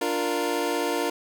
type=chord; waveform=25% pulse; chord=Bb major; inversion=first; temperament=equal; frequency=293.7 / 349.2 / 466.2 Hz; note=D4 / F4 / Bb4; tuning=0 / 0 / 0 cents; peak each=-26 / -25 / -24 dBFS; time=0.01-1.1 s; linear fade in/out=5 ms; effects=none

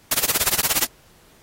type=noise with tremolo; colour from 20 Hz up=white; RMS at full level=-17 dBFS; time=0.11-0.87 s; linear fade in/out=5 ms; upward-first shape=sine; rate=17 Hz; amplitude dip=100%; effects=pink hiss -54 dBFS RMS until 1.42 s + AAC 48 kbps

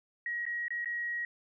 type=tone with dropouts; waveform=sine; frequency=1899 Hz; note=A#6; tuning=32 cents sharp; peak=-32 dBFS; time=0.26-1.25 s; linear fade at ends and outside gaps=2 ms; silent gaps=0.454-0.464 / 0.682-0.705 / 0.846-0.857 s; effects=none

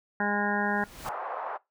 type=harmonic tone; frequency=205 Hz; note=G#3; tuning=22 cents flat; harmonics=1 / 2 / 3 / 4 / 5 / 7 / 8 / 9; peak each=-31 / -36 / -37 / -31 / -37 / -33 / -32 / -35 dBFS; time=0.2-0.84 s; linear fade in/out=2 ms
type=noise with exponential growth; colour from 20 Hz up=pink; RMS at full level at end=-39 dBFS; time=0.44-1.09 s; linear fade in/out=2 ms; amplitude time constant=140 ms
type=band-pass noise; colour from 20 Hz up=white; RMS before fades=-35 dBFS; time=1.04-1.58 s; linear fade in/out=20 ms; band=610 to 1100 Hz; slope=24 dB/octave
effects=noise-tail reverb RT60 0.2 s tail -21 dB re dry

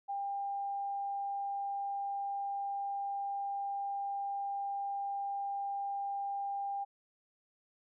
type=tone; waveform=sine; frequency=798 Hz; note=G5; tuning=31 cents sharp; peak=-34 dBFS; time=0.08-6.85 s; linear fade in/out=20 ms; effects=none

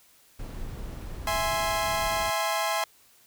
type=noise; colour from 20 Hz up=brown; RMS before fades=-37 dBFS; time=0.39-2.3 s; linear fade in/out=5 ms
type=chord; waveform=sawtooth; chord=E augmented; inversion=none; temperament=equal; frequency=659.3 / 830.6 / 1046.5 Hz; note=E5 / G#5 / B#5; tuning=0 / 0 / 0 cents; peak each=-26 dBFS; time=1.27-2.84 s; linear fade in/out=2 ms
effects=white hiss -59 dBFS RMS until 3.26 s

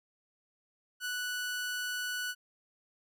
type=tone; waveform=sawtooth; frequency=1480 Hz; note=F#6; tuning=in tune; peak=-30 dBFS; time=1-2.35 s; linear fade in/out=50 ms; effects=none

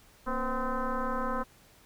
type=tone with frequency modulation; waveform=sine; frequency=523.3 Hz; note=C5; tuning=in tune; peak=-28 dBFS; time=0.26-1.44 s; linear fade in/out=20 ms; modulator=253 Hz; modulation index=3.4; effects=pink hiss -59 dBFS RMS until 1.85 s

